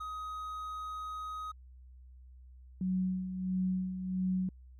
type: tone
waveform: triangle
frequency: 1258 Hz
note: D#6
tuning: 19 cents sharp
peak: -36 dBFS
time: 0-1.52 s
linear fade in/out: 10 ms
type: tone with tremolo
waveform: sine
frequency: 185.5 Hz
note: F#3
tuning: 5 cents sharp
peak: -28 dBFS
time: 2.81-4.49 s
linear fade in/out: 2 ms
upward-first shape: sine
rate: 1.5 Hz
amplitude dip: 60%
effects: added 63 Hz sine -51 dBFS peak until 4.79 s